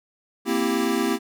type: chord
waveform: square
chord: C dominant seventh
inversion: third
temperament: equal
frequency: 233.1 / 261.6 / 329.6 / 392 Hz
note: Bb3 / C4 / E4 / G4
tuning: 0 / 0 / 0 / 0 cents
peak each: -27 dBFS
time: 0.45-1.19 s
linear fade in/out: 50 ms
effects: none

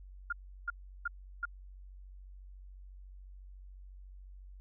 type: tone bursts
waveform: sine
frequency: 1407 Hz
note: F6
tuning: 12 cents sharp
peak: -31 dBFS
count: 4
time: 0.3-1.454 s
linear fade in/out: 5 ms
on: 26 ms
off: 350 ms
effects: added 47 Hz sine -48 dBFS peak until 4.6 s

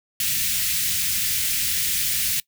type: band-stop noise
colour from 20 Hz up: white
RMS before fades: -23 dBFS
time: 0.2-2.4 s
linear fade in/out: 2 ms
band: 190 to 1900 Hz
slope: 24 dB/octave
effects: noise-tail reverb RT60 0.1 s tail -22 dB re dry

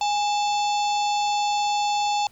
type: harmonic tone with a mistuned harmonic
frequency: 881 Hz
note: A5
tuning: 2 cents sharp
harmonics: 1 / 3 / 4 / 5 / 6 / 7 / 8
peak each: -21 / -33 / -33 / -34 / -40 / -41 / -38 dBFS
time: 0.01-2.27 s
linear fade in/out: 2 ms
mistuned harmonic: 1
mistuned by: -110 cents
effects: pink hiss -56 dBFS RMS until 2.31 s

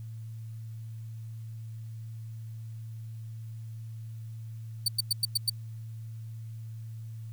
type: tone bursts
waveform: sawtooth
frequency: 4549 Hz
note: C#8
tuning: 44 cents sharp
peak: -20 dBFS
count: 6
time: 4.86-5.498 s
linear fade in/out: 5 ms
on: 23 ms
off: 100 ms
effects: added 112 Hz sine -38 dBFS peak until 7.32 s + white hiss -65 dBFS RMS until 7.32 s

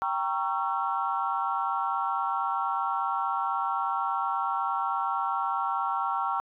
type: chord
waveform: sine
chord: G diminished seventh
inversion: none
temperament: equal with one note detuned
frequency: 784 / 932.3 / 1108.7 / 1347.8 Hz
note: G5 / Bb5 / Db6 / Fb6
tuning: 0 / 0 / 0 / +38 cents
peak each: -31 dBFS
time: 0.02-6.4 s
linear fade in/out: 0 ms
effects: tanh soft clip ceiling -15 dBFS

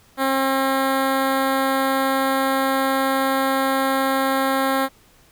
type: tone with notch filter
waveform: 10% pulse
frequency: 268.1 Hz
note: C4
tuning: 42 cents sharp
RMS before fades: -20 dBFS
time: 0.17-4.89 s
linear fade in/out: 50 ms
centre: 5900 Hz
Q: 0.86
effects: pink hiss -54 dBFS RMS until 5.31 s

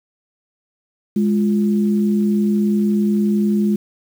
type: tone pair together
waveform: sine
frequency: 207.7 / 349 Hz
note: G#3 / F4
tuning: 0 / -1 cents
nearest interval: major sixth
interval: 899 cents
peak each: -14 / -23 dBFS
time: 1.16-3.76 s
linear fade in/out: 5 ms
effects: 7-bit

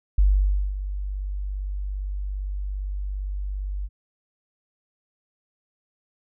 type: tone with ADSR envelope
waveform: sine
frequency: 48.76 Hz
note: G1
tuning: 8 cents flat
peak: -13 dBFS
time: 0.18-3.89 s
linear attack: 6 ms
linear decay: 550 ms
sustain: -13 dB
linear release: 43 ms
effects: none

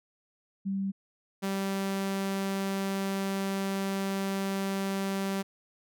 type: tone pair in turn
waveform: sine / sawtooth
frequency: 194.9 / 194.9 Hz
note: G3 / G3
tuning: -10 / -10 cents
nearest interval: unison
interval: 0 cents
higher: neither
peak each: -28 / -25 dBFS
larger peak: second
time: 0.65-0.92 / 1.42-5.43 s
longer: second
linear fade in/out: 20 ms
effects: none

